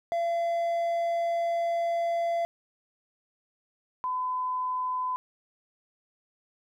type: tone pair in turn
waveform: triangle / sine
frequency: 680 / 1010.9 Hz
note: F5 / B5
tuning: -46 / +40 cents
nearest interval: perfect fifth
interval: 686 cents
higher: second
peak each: -23 / -27 dBFS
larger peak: first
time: 0.12-2.45 / 4.04-5.16 s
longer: first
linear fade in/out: 0 ms
effects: none